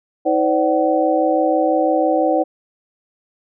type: tone cluster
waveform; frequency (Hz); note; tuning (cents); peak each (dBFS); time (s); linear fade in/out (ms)
sine; 318.8 / 513 / 579 / 755; D#4 / C5 / D5 / F#5; +42 / -34 / -25 / +35; -19; 0.25-2.44; 20
effects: none